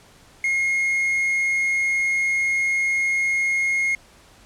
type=tone with quantisation; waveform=triangle; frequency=2149 Hz; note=C7; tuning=46 cents sharp; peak=-17 dBFS; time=0.44-3.95 s; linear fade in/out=2 ms; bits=7; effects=pink hiss -51 dBFS RMS until 4.45 s + low-pass 10000 Hz 12 dB/octave